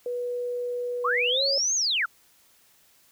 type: tone with pitch glide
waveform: sine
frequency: 488.7 to 551.7 Hz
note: B4 to C#5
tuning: -18 to -8 cents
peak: -27 dBFS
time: 0.06-1.58 s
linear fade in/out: 2 ms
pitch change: +210 cents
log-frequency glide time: 1.3-1.42 s
type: linear two-way sweep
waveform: sine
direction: up then down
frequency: 1000 to 6645 to 1213 Hz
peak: -22 dBFS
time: 1.04-2.06 s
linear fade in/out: 10 ms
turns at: 1.75 s
effects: white hiss -60 dBFS RMS until 3.11 s